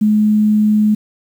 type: tone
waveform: sine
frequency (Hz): 212.4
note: G#3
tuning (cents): +39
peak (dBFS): -9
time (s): 0.01-0.95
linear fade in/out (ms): 10
effects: 7-bit